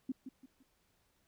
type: tone with echo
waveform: sine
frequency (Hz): 261.6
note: C4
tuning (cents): 0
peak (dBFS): -33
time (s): 0.09-0.12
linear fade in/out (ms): 5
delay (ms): 170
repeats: 3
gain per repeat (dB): -9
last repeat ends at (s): 0.63
effects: pink hiss -75 dBFS RMS until 1.27 s